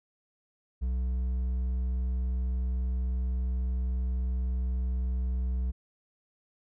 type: tone with hard clipping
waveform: triangle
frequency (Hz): 62.6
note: B1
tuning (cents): +24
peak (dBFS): -28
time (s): 0.81-5.72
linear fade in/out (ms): 20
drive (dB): 7
effects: none

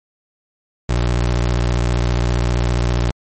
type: tone with vibrato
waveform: 25% pulse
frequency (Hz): 60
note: B1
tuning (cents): -49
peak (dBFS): -11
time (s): 0.89-3.11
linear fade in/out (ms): 5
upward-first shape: triangle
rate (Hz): 15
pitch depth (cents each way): 92
effects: MP3 32 kbps

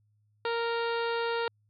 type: harmonic tone with a mistuned harmonic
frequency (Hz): 465.1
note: A#4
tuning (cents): -4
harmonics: 1 / 2 / 3 / 4 / 5 / 6 / 7 / 8 / 9 / 10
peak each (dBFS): -30 / -34 / -36 / -42 / -46 / -43 / -49 / -44 / -48 / -51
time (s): 0.45-1.48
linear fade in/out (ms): 2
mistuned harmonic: 10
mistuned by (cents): -28
effects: added 105 Hz sine -66 dBFS peak until 1.69 s

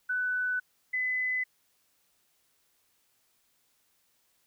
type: tone pair in turn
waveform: sine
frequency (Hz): 1496 / 2013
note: F#6 / B6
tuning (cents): +19 / +33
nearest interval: perfect fourth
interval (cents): 514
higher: second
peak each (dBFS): -27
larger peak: neither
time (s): 0.09-0.6 / 0.93-1.44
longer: neither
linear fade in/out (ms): 10
effects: white hiss -71 dBFS RMS until 4.46 s

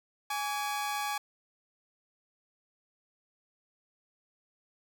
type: tone pair together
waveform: sawtooth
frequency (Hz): 831 / 1144.6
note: G#5 / D6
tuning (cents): +1 / -45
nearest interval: tritone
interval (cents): 554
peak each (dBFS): -29 / -33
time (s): 0.3-1.18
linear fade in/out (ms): 5
effects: none

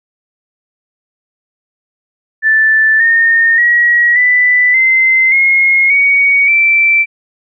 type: tone with pitch steps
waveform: sine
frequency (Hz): 1760 / 1832.6 / 1908.2 / 1987 / 2069 / 2154 / 2243 / 2336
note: A6 / A#6 / A#6 / B6 / C7 / C7 / C#7 / D7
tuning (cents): 0 / -30 / +40 / +10 / -20 / +50 / +20 / -10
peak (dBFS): -6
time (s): 2.42-7.06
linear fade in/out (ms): 50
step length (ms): 580
effects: none

